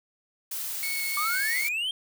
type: noise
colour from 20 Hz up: blue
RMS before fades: -33 dBFS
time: 0.51-1.69 s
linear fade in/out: 5 ms
type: tone with vibrato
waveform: 35% pulse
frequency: 2200 Hz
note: C#7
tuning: 14 cents flat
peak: -28 dBFS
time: 0.83-1.67 s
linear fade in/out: 0 ms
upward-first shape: sine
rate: 3.3 Hz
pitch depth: 10 cents each way
type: exponential sweep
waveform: triangle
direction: up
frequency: 1156 to 3230 Hz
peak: -25 dBFS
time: 1.17-1.91 s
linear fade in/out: 2 ms
effects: none